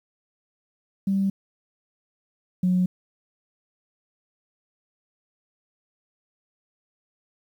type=tone pair in turn; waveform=sine; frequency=195.1 / 182.15 Hz; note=G3 / F#3; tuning=-8 / -27 cents; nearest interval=minor second; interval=119 cents; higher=first; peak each=-19 / -17 dBFS; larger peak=second; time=1.07-1.3 / 2.63-2.86 s; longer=neither; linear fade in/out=5 ms; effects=tanh soft clip ceiling -13 dBFS + 9-bit